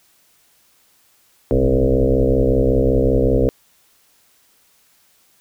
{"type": "tone with frequency modulation", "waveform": "sine", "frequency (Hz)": 266.5, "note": "C4", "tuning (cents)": 32, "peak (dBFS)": -12, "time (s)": [1.51, 3.49], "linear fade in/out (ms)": 0, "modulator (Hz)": 65.3, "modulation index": 4.3, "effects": ["white hiss -57 dBFS RMS until 5.4 s"]}